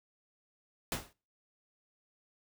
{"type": "noise with exponential decay", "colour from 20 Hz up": "pink", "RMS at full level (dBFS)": -31, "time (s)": [0.92, 1.13], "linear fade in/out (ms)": 1, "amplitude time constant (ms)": 45, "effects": ["noise-tail reverb RT60 0.4 s tail -26 dB re dry"]}